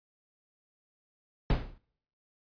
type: noise with exponential decay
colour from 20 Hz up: brown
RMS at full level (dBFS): -20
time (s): 1.5-1.78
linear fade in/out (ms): 1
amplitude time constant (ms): 60
effects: noise-tail reverb RT60 0.7 s tail -26 dB re dry + resampled to 11025 Hz